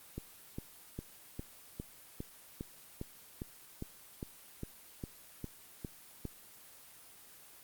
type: click train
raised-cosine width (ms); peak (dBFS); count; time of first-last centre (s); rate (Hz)
3; -26; 16; 0.18-6.253; 2.47
effects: white hiss -56 dBFS RMS until 7.63 s + Opus 24 kbps